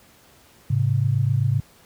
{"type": "tone pair together", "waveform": "sine", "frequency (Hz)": [106.9, 134.69], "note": ["A2", "C#3"], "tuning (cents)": [-49, -49], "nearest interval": "major third", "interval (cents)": 400, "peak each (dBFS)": -20, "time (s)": [0.7, 1.6], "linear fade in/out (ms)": 5, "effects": ["pink hiss -53 dBFS RMS until 1.85 s", "high-pass 60 Hz 12 dB/octave"]}